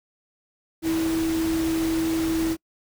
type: tone in noise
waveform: sine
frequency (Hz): 324.9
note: E4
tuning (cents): -25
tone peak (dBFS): -21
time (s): 0.82-2.57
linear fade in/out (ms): 50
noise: pink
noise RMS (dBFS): -33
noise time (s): 0.82-2.57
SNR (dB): +9
effects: noise-tail reverb RT60 0.1 s tail -26 dB re dry